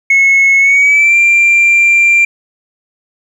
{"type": "tone with pitch glide", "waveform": "sine", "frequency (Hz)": [2187, 2371], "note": ["C#7", "D7"], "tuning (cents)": [-24, 16], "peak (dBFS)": -3, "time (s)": [0.1, 2.25], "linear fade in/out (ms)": 5, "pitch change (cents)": 140, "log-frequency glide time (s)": [0.59, 1.17], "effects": ["tanh soft clip ceiling -3 dBFS", "7-bit"]}